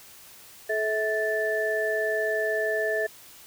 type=tone cluster; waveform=sine; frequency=431.5 / 648 / 1758 Hz; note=A4 / E5 / A6; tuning=-34 / -30 / -2 cents; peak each=-28 dBFS; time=0.69-3.07 s; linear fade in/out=10 ms; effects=white hiss -49 dBFS RMS until 3.46 s